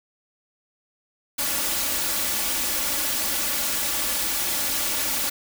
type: noise with comb filter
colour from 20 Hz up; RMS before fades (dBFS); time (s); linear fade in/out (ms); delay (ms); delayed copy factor
white; -25; 1.38-5.3; 10; 3.5; +0.65
effects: none